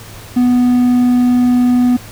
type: tone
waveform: triangle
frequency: 246.9 Hz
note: B3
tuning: in tune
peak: -6 dBFS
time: 0.36-1.97 s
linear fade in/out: 10 ms
effects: added 106 Hz sine -35 dBFS peak until 2.11 s + pink hiss -35 dBFS RMS until 2.11 s